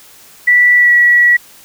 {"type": "tone with pitch glide", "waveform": "sine", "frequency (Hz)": [1960, 1934.1], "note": ["B6", "B6"], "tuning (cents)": [-14, -37], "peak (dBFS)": -5, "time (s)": [0.47, 1.37], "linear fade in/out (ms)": 10, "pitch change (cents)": -23, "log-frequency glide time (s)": [0.76, 0.92], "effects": ["white hiss -41 dBFS RMS until 1.64 s"]}